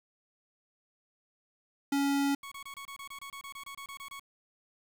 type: tone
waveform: square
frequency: 280 Hz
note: C#4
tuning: 18 cents sharp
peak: -27 dBFS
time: 1.92-2.35 s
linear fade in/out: 5 ms
type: tone bursts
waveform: 20% pulse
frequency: 1108.7 Hz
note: C#6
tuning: in tune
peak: -37 dBFS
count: 16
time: 2.43-4.197 s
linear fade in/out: 5 ms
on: 87 ms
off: 25 ms
effects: 9-bit